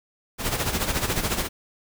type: noise with tremolo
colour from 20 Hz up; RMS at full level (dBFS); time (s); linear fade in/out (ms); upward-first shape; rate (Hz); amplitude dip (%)
pink; -23; 0.38-1.49; 50; sine; 14; 65
effects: none